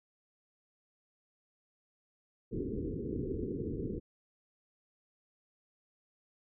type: low-pass noise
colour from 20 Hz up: white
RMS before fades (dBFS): -37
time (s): 2.51-4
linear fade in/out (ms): 20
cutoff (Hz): 460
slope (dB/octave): 96
effects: none